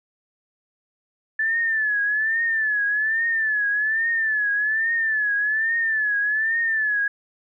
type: tone with vibrato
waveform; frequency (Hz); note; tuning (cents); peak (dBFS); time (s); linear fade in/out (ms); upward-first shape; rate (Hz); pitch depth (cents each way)
sine; 1745; A6; -15; -19; 1.39-7.08; 5; triangle; 1.2; 110
effects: none